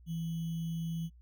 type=tone with sample-and-hold; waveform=sine; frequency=164.81 Hz; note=E3; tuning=in tune; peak=-33 dBFS; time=0.06-1.1 s; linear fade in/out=50 ms; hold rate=3150 Hz; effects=noise-tail reverb RT60 0.1 s tail -24 dB re dry + added 60 Hz sine -54 dBFS peak until 1.21 s